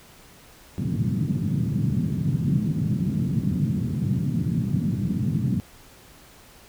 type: band-pass noise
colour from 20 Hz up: pink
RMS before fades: -24 dBFS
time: 0.78-5.6 s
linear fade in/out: 0 ms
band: 120 to 210 Hz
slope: 24 dB/octave
effects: pink hiss -50 dBFS RMS until 6.68 s